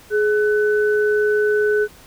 sine tone pair together, 420.9 / 1500 Hz, G#4 / F#6, +23 / +23 cents, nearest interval octave + minor seventh, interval 2200 cents, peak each -15 / -22 dBFS, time 0.1-1.88 s, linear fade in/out 50 ms, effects pink hiss -46 dBFS RMS until 2.06 s

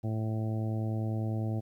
harmonic tone, 110 Hz, A2, in tune, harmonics 1 / 2 / 3 / 4 / 5 / 6 / 7, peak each -30 / -37 / -40 / -48 / -46 / -46 / -48 dBFS, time 0.03-1.61 s, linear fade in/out 20 ms, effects 11-bit

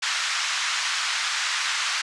pink band-pass noise, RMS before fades -26 dBFS, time 0.02-2.02 s, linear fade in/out 10 ms, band 1200 to 6800 Hz, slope 24 dB/octave, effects resampled to 24000 Hz

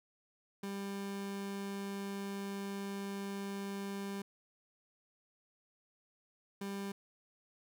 30% pulse tone bursts at uneven times, 198.3 Hz, G3, 20 cents sharp, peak -36 dBFS, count 2, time 0.63-4.22 / 6.61-6.92 s, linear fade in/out 5 ms, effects none

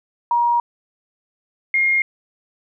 sine tone pair in turn, 950 / 2133 Hz, A#5 / C7, +33 / +33 cents, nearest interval octave + major second, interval 1400 cents, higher second, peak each -14 dBFS, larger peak neither, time 0.31-0.6 / 1.74-2.02 s, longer first, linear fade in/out 2 ms, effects none

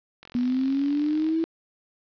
click train, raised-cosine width 0.2 ms, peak -26 dBFS, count 48, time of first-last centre 0.23-1.289 s, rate 44.4 Hz
sine linear sweep, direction up, 241.5 to 329.6 Hz, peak -21 dBFS, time 0.35-1.44 s, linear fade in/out 0 ms
effects resampled to 11025 Hz + 8-bit

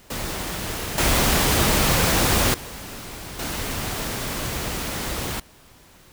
pink noise with level steps, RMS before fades -29 / -19 / -36 / -28 dBFS, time 0.1-5.4 s, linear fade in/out 5 ms, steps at 0.98 / 2.54 / 3.39 s, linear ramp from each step 2 ms, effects pink hiss -51 dBFS RMS until 6.12 s

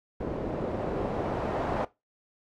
white noise with low-pass filter sweep, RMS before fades -31 dBFS, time 0.2-1.85 s, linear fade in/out 5 ms, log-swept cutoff 410 to 760 Hz, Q 1.2, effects noise-tail reverb RT60 0.2 s tail -18 dB re dry

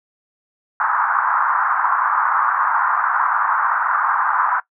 pink band-pass noise, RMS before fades -18 dBFS, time 0.8-4.6 s, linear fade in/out 2 ms, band 910 to 1500 Hz, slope 48 dB/octave, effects noise-tail reverb RT60 0.1 s tail -19 dB re dry

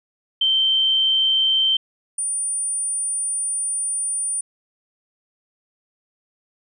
sine tone pair in turn, 3117 / 9340 Hz, G7 / D9, -11 / -11 cents, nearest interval octave + perfect fifth, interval 1900 cents, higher second, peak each -15 / -21 dBFS, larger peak first, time 0.41-1.77 / 2.18-4.41 s, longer second, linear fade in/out 5 ms, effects none

